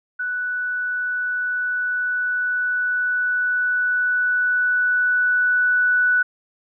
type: tone with level ramp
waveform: sine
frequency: 1483 Hz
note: F#6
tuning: 4 cents sharp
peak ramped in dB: -22 to -14 dBFS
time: 0.19-6.23 s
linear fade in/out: 10 ms
effects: none